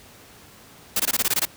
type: noise bursts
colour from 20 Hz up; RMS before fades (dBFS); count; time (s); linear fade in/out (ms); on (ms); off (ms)
white; -21; 9; 0.96-1.453; 5; 37; 20
effects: pink hiss -48 dBFS RMS until 1.56 s + high-pass 60 Hz 12 dB/octave